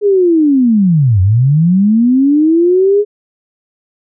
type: linear two-way sweep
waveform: sine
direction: down then up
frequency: 420.5 to 89.1 to 420.5 Hz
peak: -6 dBFS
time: 0.01-3.05 s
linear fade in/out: 50 ms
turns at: 1.21 s
effects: none